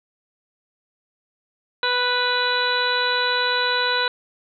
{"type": "harmonic tone", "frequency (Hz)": 494.1, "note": "B4", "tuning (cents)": 1, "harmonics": [1, 2, 3, 4, 5, 6, 7, 8], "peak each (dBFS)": [-27, -25, -23, -34, -31, -34, -34, -24], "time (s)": [1.83, 4.08], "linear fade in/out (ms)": 2, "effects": []}